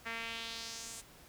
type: tone with band-pass filter sweep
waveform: sawtooth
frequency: 228.4 Hz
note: A#3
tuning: 35 cents flat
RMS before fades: -43 dBFS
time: 0.05-1.02 s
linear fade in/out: 20 ms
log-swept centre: 1900 to 8800 Hz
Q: 2.1
effects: pink hiss -58 dBFS RMS until 1.28 s